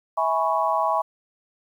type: chord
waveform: sine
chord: C# minor seventh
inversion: first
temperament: equal with one note detuned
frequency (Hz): 651.7 / 830.6 / 987.8 / 1108.7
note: E5 / G#5 / B5 / C#6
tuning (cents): -20 / 0 / 0 / 0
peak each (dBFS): -25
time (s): 0.17-1.02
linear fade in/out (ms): 10
effects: 9-bit